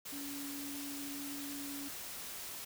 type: tone in noise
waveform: sine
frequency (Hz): 282.6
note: C#4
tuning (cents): +34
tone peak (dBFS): -43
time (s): 0.12-1.89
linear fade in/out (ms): 10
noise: white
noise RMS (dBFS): -45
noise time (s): 0.05-2.65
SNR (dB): -1
effects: none